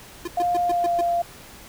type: tone bursts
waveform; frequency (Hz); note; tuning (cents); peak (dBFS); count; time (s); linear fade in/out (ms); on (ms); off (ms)
square; 346.9; F4; -12; -27; 6; 0.25-1.012; 5; 27; 120
type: tone with pitch glide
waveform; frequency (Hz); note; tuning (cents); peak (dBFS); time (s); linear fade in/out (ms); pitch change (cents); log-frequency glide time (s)
sine; 705 to 690.5; F5 to F5; +16 to -20; -19; 0.37-1.22; 5; -36; 0.63-0.95
effects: pink hiss -44 dBFS RMS until 1.68 s